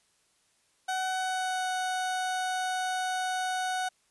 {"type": "tone with pitch glide", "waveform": "30% pulse", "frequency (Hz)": [750, 741.4], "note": ["F#5", "F#5"], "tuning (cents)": [23, 3], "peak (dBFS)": -26, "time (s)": [0.88, 3.89], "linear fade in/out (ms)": 10, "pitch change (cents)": -20, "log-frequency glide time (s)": [1.08, 1.68], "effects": ["white hiss -69 dBFS RMS until 4.1 s", "resampled to 24000 Hz"]}